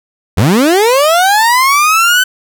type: linear sweep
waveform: 30% pulse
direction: up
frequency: 76 to 1526 Hz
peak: -4 dBFS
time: 0.37-2.24 s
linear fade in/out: 10 ms
effects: none